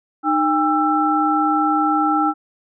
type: tone cluster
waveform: sine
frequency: 306.6 / 803 / 1332 Hz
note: D#4 / G5 / E6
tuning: -25 / +41 / +18 cents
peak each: -19 dBFS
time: 0.23-2.34 s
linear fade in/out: 50 ms
effects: none